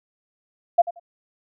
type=tone with echo; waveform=sine; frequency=690 Hz; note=F5; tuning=21 cents flat; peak=-10 dBFS; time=0.78-0.82 s; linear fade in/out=10 ms; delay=89 ms; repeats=2; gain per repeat=-15 dB; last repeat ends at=0.998 s; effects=none